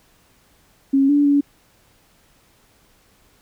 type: tone with pitch steps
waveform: sine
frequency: 273 / 288.9 / 285 Hz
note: C#4 / D4 / C#4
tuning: -26 / -28 / +48 cents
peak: -12 dBFS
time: 0.93-1.41 s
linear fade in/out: 10 ms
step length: 160 ms
effects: pink hiss -57 dBFS RMS until 3.41 s